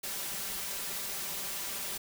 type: noise with comb filter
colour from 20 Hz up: white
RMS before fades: -37 dBFS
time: 0.03-1.98 s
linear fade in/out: 10 ms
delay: 5.1 ms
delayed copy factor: +0.55
effects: none